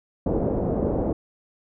white low-pass noise, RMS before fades -24 dBFS, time 0.26-1.13 s, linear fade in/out 5 ms, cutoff 550 Hz, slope 24 dB/octave, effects none

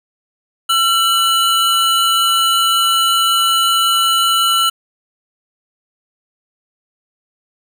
square tone pair together, 1350.9 / 2960 Hz, E6 / F#7, +42 / 0 cents, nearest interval octave + major second, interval 1358 cents, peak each -15 dBFS, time 0.69-4.7 s, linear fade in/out 10 ms, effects none

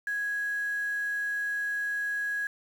sine tone with quantisation, 1661.2 Hz, G#6, in tune, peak -28 dBFS, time 0.07-2.47 s, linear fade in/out 2 ms, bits 8, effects none

